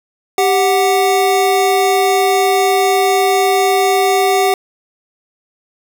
square tone pair together, 392 / 740 Hz, G4 / F#5, 0 / 0 cents, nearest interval major seventh, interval 1100 cents, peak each -14 dBFS, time 0.38-4.54 s, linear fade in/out 2 ms, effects none

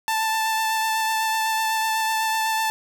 sawtooth tone with vibrato, 883 Hz, A5, 6 cents sharp, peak -17 dBFS, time 0.08-2.7 s, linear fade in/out 0 ms, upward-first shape sine, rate 8 Hz, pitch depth 12 cents each way, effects none

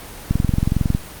click train, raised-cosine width 5 ms, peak -4 dBFS, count 15, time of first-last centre 0.31-0.949 s, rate 21.9 Hz, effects pink hiss -36 dBFS RMS until 1.2 s + Opus 24 kbps

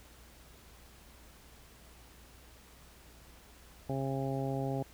harmonic tone, 135.1 Hz, C#3, 44 cents flat, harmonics 1 / 2 / 3 / 4 / 5 / 6, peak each -35 / -38 / -40 / -41 / -42 / -43 dBFS, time 3.89-4.83 s, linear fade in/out 5 ms, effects added 60 Hz sine -58 dBFS peak until 4.93 s + pink hiss -58 dBFS RMS until 4.93 s

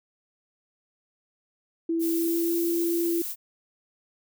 sine tone with pitch glide, 331 to 339.5 Hz, E4 to F4, +7 to -49 cents, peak -23 dBFS, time 1.89-3.22 s, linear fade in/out 5 ms, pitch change +44 cents, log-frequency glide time 2.06-2.59 s
violet noise, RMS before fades -33 dBFS, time 1.99-3.36 s, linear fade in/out 50 ms
effects none

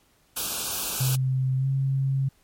white band-stop noise, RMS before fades -29 dBFS, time 0.36-1.16 s, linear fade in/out 10 ms, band 1600 to 2400 Hz, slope 96 dB/octave
sine tone with pitch glide, 130.81 to 135.11 Hz, C3 to C#3, 0 to -44 cents, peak -21 dBFS, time 1-2.29 s, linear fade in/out 10 ms, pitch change +56 cents, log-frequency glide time 1.57-1.67 s
effects pink hiss -63 dBFS RMS until 2.43 s + MP3 64 kbps

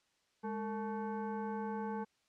sine tone with frequency modulation, 207.7 Hz, G#3, in tune, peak -36 dBFS, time 0.43-2.05 s, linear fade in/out 20 ms, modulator 661 Hz, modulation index 1.2, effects white hiss -75 dBFS RMS until 2.28 s + low-pass 6000 Hz 12 dB/octave

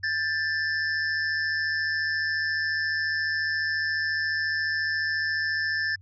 square tone pair together, 1605.7 / 1760 Hz, G6 / A6, +41 / 0 cents, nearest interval major second, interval 159 cents, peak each -33 / -26 dBFS, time 0.03-5.96 s, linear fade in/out 10 ms, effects added 94 Hz sine -48 dBFS peak until 6.01 s + resampled to 16000 Hz

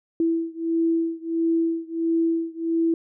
sine beating tone pair, 329.6 / 331.1 Hz, E4 / E4, 0 / +8 cents, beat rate 1.5 Hz, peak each -23 / -24 dBFS, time 0.2-2.94 s, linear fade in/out 2 ms, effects none

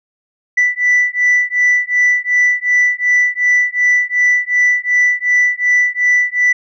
sine beating tone pair, 1975.5 / 1978.2 Hz, B6 / B6, 0 / +2 cents, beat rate 2.7 Hz, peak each -12 dBFS, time 0.57-6.53 s, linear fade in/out 10 ms, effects tanh soft clip ceiling -6 dBFS

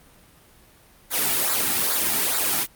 white noise with flanger, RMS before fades -22 dBFS, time 1.1-2.67 s, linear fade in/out 50 ms, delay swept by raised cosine 0.33 to 1.93 ms, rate 2.4 Hz, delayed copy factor -0.65, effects pink hiss -53 dBFS RMS until 2.75 s + Opus 32 kbps

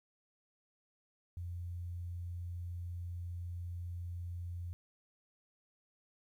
sine tone, 87.31 Hz, F2, in tune, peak -39 dBFS, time 1.37-4.73 s, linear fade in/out 0 ms, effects 12-bit

